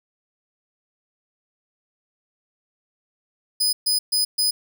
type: tone bursts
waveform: sawtooth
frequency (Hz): 5000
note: D#8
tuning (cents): +8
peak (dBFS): -15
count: 4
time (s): 3.6-4.51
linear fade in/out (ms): 10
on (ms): 130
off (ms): 130
effects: none